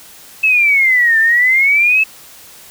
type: exponential two-way sweep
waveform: sine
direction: down then up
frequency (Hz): 2628 to 1772 to 2628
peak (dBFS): -8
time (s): 0.43-2.04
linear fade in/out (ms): 10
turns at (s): 1.19
effects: white hiss -39 dBFS RMS until 2.7 s